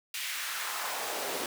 pink noise with high-pass filter sweep, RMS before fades -35 dBFS, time 0.14-1.46 s, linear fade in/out 2 ms, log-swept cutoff 2600 to 340 Hz, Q 1.6, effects none

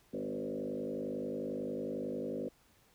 sine tone with frequency modulation, 374.8 Hz, F#4, 22 cents sharp, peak -35 dBFS, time 0.13-2.49 s, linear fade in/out 10 ms, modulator 51.1 Hz, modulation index 3.5, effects pink hiss -67 dBFS RMS until 2.94 s

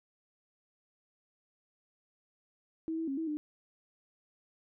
sine tone with pitch steps, 322.6 / 325.6 / 272.4 / 323.6 / 300.6 Hz, E4 / E4 / C#4 / E4 / D4, -37 / -21 / -30 / -32 / +40 cents, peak -32 dBFS, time 2.88-3.37 s, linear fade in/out 0 ms, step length 98 ms, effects none

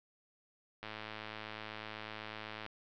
click train, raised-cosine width 0.3 ms, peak -27 dBFS, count 199, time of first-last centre 0.83-2.663 s, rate 108 Hz, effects low-pass 5000 Hz 12 dB/octave

